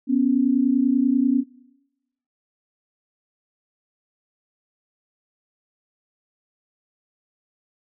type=tone pair together; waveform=sine; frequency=247 / 277.2 Hz; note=B3 / C#4; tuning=0 / 0 cents; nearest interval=major second; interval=200 cents; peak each=-19 dBFS; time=0.07-1.44 s; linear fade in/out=50 ms; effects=noise-tail reverb RT60 1.0 s tail -24 dB re dry